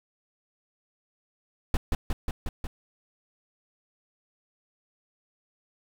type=noise with echo; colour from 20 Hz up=brown; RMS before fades=-22 dBFS; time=1.74-1.77 s; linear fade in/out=2 ms; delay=180 ms; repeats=5; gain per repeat=-2 dB; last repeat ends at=2.67 s; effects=none